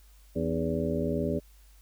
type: harmonic tone with a mistuned harmonic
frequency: 82 Hz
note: E2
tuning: 9 cents flat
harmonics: 1 / 2 / 3 / 4 / 5 / 6 / 7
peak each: -36 / -33 / -32 / -36 / -33 / -38 / -34 dBFS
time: 0.35-1.4 s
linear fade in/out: 20 ms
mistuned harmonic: 4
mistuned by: -110 cents
effects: added 50 Hz sine -53 dBFS peak until 1.81 s + white hiss -63 dBFS RMS until 1.81 s